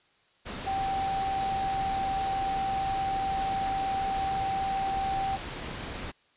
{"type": "tone in noise", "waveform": "sine", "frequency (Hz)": 777, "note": "G5", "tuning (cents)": -16, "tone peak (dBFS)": -27, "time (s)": [0.66, 5.37], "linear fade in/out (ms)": 20, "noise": "pink", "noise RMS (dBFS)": -37, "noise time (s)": [0.45, 6.12], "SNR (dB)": 7, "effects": ["white hiss -65 dBFS RMS until 6.36 s", "resampled to 8000 Hz"]}